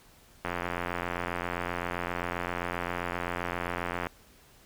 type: click train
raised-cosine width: 0.5 ms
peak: -16 dBFS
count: 318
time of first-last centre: 0.45-4.069 s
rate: 87.6 Hz
effects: pink hiss -58 dBFS RMS until 4.65 s